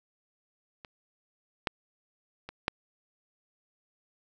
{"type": "clicks", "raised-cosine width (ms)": 0.3, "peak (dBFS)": [-28, -11, -24, -10], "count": 4, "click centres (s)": [0.848, 1.672, 2.49, 2.681], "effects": []}